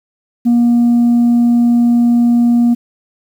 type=tone; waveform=sine; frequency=238.1 Hz; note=A#3; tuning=37 cents sharp; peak=-5 dBFS; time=0.45-2.75 s; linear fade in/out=20 ms; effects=tanh soft clip ceiling -6 dBFS + 7-bit